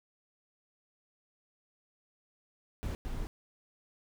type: noise bursts at uneven times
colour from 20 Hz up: brown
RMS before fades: -36 dBFS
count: 2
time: 2.83-2.95 / 3.05-3.27 s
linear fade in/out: 0 ms
effects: none